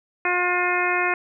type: harmonic tone with a mistuned harmonic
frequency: 357.4 Hz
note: F4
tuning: 40 cents sharp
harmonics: 1 / 2 / 3 / 4 / 5 / 6 / 7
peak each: -27 / -27 / -27 / -27 / -27 / -27 / -27 dBFS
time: 0.25-1.14 s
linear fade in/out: 2 ms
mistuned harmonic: 6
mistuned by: -17 cents
effects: none